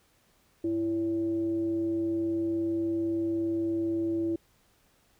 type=tone with frequency modulation; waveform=sine; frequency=332.8 Hz; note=E4; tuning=17 cents sharp; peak=-26 dBFS; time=0.64-4.36 s; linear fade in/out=5 ms; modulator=234 Hz; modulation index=0.3; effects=pink hiss -66 dBFS RMS until 5.19 s